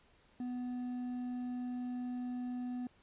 triangle tone with hard clipping, 247.8 Hz, B3, 6 cents sharp, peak -38 dBFS, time 0.4-2.87 s, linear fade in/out 2 ms, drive 7 dB, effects pink hiss -67 dBFS RMS until 3.02 s + resampled to 8000 Hz

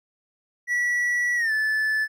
triangle tone with pitch glide, 1944 to 1741.9 Hz, B6 to A6, -28 to -18 cents, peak -19 dBFS, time 0.67-2.08 s, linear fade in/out 50 ms, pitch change -190 cents, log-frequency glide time 1.36-1.52 s, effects none

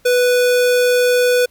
square tone, 493.9 Hz, B4, in tune, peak -12 dBFS, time 0.05-1.46 s, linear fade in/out 10 ms, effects pink hiss -55 dBFS RMS until 1.5 s

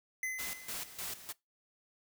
square tone with exponential decay, 2038 Hz, C7, 46 cents flat, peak -33 dBFS, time 0.23-1.06 s, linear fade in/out 2 ms, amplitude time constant 180 ms
white noise with tremolo, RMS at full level -40 dBFS, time 0.38-1.33 s, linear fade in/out 20 ms, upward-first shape square, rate 3.3 Hz, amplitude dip 75%
effects noise-tail reverb RT60 0.2 s tail -23 dB re dry

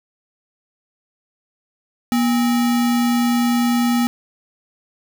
sine tone with sample-and-hold, 240 Hz, B3, 49 cents flat, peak -14 dBFS, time 2.12-4.07 s, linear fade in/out 0 ms, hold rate 1050 Hz, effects none

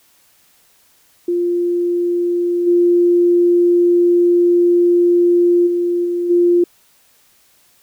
sine tone with level steps, 349.2 Hz, F4, in tune, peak -14 / -9 / -14 / -16 / -9 dBFS, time 1.28-6.64 s, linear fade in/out 5 ms, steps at 2.66 / 5.66 / 6.04 / 6.29 s, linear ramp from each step 20 ms, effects white hiss -54 dBFS RMS until 7.82 s

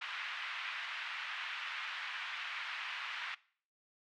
white band-pass noise, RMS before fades -42 dBFS, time 0.01-3.35 s, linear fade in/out 10 ms, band 1100 to 2900 Hz, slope 24 dB/octave, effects noise-tail reverb RT60 0.5 s tail -21 dB re dry

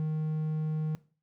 triangle tone, 155.56 Hz, D#3, in tune, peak -26 dBFS, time 0-0.95 s, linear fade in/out 0 ms, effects noise-tail reverb RT60 0.4 s tail -20 dB re dry

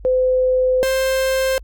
sine / 45% pulse tone pair in turn, 511 / 526.3 Hz, C5 / C5, -41 / +10 cents, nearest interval minor second, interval 51 cents, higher second, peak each -13 / -16 dBFS, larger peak first, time 0.05-0.83 / 0.83-1.58 s, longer first, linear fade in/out 0 ms, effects added 50 Hz sine -35 dBFS peak until 1.63 s + Opus 48 kbps

